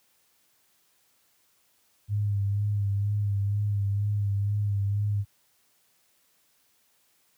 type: tone with vibrato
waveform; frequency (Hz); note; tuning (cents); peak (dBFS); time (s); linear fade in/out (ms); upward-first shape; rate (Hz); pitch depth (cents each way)
sine; 101.7; G#2; -36; -23; 2.08-5.25; 50; sine; 2.1; 35
effects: white hiss -67 dBFS RMS until 7.37 s + high-pass 60 Hz 12 dB/octave